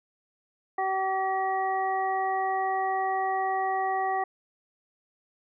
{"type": "harmonic tone", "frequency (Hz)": 382.3, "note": "G4", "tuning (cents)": -43, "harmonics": [1, 2, 3, 5], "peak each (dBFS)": [-34, -26, -34, -35], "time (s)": [0.78, 4.24], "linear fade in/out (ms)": 5, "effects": []}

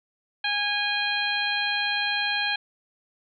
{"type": "harmonic tone with a mistuned harmonic", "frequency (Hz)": 822, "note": "G#5", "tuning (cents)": -18, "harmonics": [1, 2, 3, 4, 5], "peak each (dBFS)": [-32, -28, -29, -30, -31], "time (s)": [0.44, 2.56], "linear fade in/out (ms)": 5, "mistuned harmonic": 4, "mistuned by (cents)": -32, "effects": []}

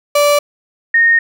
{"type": "tone pair in turn", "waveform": ["35% pulse", "sine"], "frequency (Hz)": [582, 1847.7], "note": ["D5", "A#6"], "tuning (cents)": [-16, -16], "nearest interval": "octave + minor sixth", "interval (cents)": 2000, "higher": "second", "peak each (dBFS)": -7, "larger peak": "neither", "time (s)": [[0.15, 0.39], [0.94, 1.19]], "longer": "second", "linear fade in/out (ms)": 5, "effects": []}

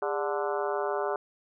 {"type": "harmonic tone with a mistuned harmonic", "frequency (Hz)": 146.83, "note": "D3", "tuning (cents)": 0, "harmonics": [3, 4, 5, 6, 7, 8, 9, 10], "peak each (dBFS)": [-31, -33, -35, -37, -38, -39, -40, -41], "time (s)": [0.02, 1.16], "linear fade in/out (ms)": 2, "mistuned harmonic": 3, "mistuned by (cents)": -130, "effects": []}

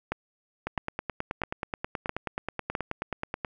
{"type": "two click trains", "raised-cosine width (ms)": 0.5, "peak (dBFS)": [-13, -15], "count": [5, 27], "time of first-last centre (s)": [[0.12, 2.752], [0.67, 3.448]], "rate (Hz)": [1.52, 9.36], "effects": []}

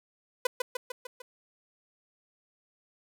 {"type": "tone with echo", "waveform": "sawtooth", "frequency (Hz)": 501, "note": "B4", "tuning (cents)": 25, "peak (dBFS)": -18, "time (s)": [0.45, 0.47], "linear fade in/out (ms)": 5, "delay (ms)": 150, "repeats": 5, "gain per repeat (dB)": -4, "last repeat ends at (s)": 1.22, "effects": []}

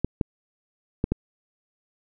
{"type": "clicks", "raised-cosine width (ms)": 3, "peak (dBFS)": -9, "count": 4, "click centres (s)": [0.046, 0.212, 1.041, 1.12], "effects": []}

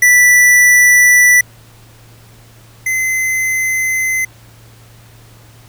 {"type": "tone pair in turn", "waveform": "square", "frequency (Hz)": [1971, 2051], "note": ["B6", "C7"], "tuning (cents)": [-4, -35], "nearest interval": "minor second", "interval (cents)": 69, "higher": "second", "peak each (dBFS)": [-6, -14], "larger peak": "first", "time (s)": [[0.02, 1.41], [2.86, 4.25]], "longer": "neither", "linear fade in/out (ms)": 5, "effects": ["added 114 Hz sine -41 dBFS peak until 5.68 s", "pink hiss -45 dBFS RMS until 5.68 s"]}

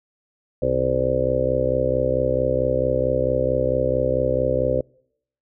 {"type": "harmonic tone", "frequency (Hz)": 64.5, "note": "C2", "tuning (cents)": -24, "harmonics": [1, 2, 4, 5, 6, 7, 8, 9], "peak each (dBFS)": [-30, -28, -30, -32, -29, -28, -21, -25], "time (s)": [0.62, 4.81], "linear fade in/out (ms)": 5, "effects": ["noise-tail reverb RT60 0.7 s tail -26 dB re dry"]}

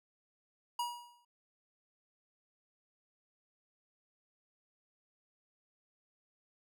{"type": "tone with exponential decay", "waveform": "square", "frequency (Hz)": 960, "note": "B5", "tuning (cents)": -49, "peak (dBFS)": -32, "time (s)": [0.79, 1.25], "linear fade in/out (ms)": 5, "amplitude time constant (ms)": 100, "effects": []}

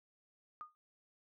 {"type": "tone with exponential decay", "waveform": "sine", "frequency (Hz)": 1226, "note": "D#6", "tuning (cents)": -26, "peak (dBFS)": -40, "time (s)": [0.61, 0.75], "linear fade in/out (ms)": 0, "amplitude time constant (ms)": 29, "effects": []}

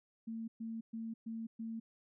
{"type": "tone bursts", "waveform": "sine", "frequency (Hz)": 225.8, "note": "A3", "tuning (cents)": 45, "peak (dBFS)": -39, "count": 5, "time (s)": [0.27, 1.8], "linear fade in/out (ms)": 10, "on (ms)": 210, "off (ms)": 120, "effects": []}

